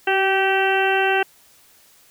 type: harmonic tone with a mistuned harmonic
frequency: 386.9 Hz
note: G4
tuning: 23 cents flat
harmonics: 1 / 2 / 3 / 4 / 5 / 6 / 7 / 8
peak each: -21 / -21 / -33 / -22 / -28 / -34 / -24 / -32 dBFS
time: 0.07-1.23 s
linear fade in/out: 5 ms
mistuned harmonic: 1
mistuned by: -17 cents
effects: white hiss -53 dBFS RMS until 2.1 s